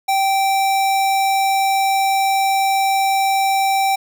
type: tone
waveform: square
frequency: 779 Hz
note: G5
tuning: 11 cents flat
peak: -15 dBFS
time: 0.08-3.96 s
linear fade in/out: 10 ms
effects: 9-bit